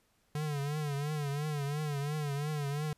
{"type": "tone with vibrato", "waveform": "square", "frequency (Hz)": 146.6, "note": "D3", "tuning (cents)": -3, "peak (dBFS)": -33, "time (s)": [0.35, 2.93], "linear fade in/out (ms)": 2, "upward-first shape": "triangle", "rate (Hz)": 2.9, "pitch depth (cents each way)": 100, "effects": ["pink hiss -72 dBFS RMS until 2.97 s", "resampled to 32000 Hz"]}